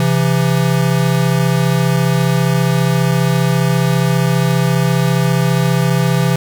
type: tone pair together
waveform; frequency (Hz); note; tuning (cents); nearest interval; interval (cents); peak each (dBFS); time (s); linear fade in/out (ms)
square; 133.18 / 168; C3 / E3; +31 / +33; major third; 402; -15; 0-6.36; 2
effects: none